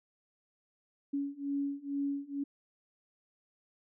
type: beating tone pair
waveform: sine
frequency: 280 / 282.2 Hz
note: C#4 / C#4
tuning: +18 / +31 cents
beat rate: 2.2 Hz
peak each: -36 / -35 dBFS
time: 1.13-2.44 s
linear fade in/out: 10 ms
effects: none